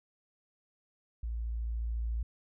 sine tone with level ramp, 57 Hz, A#1, 38 cents flat, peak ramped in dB -33 to -30 dBFS, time 1.23-2.23 s, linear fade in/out 5 ms, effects none

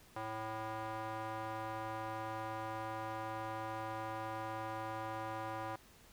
square tone with band-pass filter, 110 Hz, A2, in tune, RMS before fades -42 dBFS, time 0.16-5.76 s, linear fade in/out 5 ms, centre 940 Hz, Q 1.7, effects pink hiss -62 dBFS RMS until 6.12 s

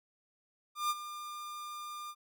45% pulse tone with ADSR envelope, 1201 Hz, D6, 38 cents sharp, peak -28 dBFS, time 0.75-2.15 s, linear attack 150 ms, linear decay 37 ms, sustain -13 dB, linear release 53 ms, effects none

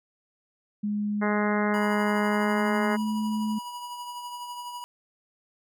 sine tone with pitch glide, 207.7 to 215.4 Hz, G#3 to A3, 0 to -37 cents, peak -25 dBFS, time 0.83-3.59 s, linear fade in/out 10 ms, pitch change +63 cents, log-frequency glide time 2.22-2.83 s
harmonic tone, 208.8 Hz, G#3, 10 cents sharp, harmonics 2 / 3 / 4 / 5 / 6 / 7 / 8 / 9 / 10, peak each -30 / -32 / -33 / -34 / -35 / -35 / -36 / -37 / -37 dBFS, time 1.21-2.97 s, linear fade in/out 20 ms
square tone with tremolo, 972 Hz, B5, 28 cents flat, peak -34 dBFS, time 1.74-4.84 s, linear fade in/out 0 ms, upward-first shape triangle, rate 12 Hz, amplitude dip 45%
effects none

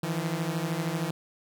sawtooth beating tone pair, 157.9 / 170.9 Hz, D#3 / F3, +26 / -37 cents, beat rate 13 Hz, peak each -27 dBFS, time 0.03-1.11 s, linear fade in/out 5 ms, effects none

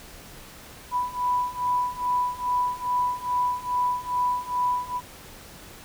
sine beating tone pair, 987.8 / 990.2 Hz, B5 / B5, 0 / +4 cents, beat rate 2.4 Hz, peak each -27 / -25 dBFS, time 0.91-5.01 s, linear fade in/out 50 ms, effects pink hiss -45 dBFS RMS until 5.84 s

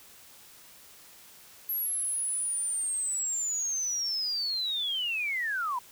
sine linear sweep, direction down, 11710 to 943 Hz, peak -28 dBFS, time 1.69-5.79 s, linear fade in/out 5 ms, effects white hiss -53 dBFS RMS until 5.91 s

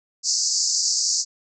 pink band-pass noise, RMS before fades -22 dBFS, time 0.23-1.25 s, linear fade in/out 50 ms, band 4600 to 7400 Hz, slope 96 dB/octave, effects none

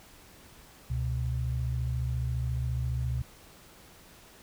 sine tone pair together, 69.3 / 123.78 Hz, C#2 / B2, 0 / +4 cents, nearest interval minor seventh, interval 1004 cents, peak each -31 / -30 dBFS, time 0.9-3.22 s, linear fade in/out 5 ms, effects pink hiss -54 dBFS RMS until 4.42 s

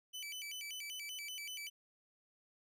sawtooth tone with vibrato, 2637 Hz, E7, in tune, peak -40 dBFS, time 0.13-1.7 s, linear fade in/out 20 ms, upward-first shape square, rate 5.2 Hz, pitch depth 230 cents each way, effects none

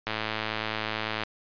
click train, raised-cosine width 0.3 ms, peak -13 dBFS, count 128, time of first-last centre 0.07-1.235 s, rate 109 Hz, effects resampled to 11025 Hz

